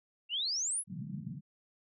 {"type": "exponential sweep", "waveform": "sine", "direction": "up", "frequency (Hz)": [2685, 11175], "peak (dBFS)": -31, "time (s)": [0.29, 0.84], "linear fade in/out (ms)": 50}
{"type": "band-pass noise", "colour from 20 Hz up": "white", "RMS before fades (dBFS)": -41, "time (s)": [0.87, 1.41], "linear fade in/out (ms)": 50, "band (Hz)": [120, 210], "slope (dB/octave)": 48}
{"effects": []}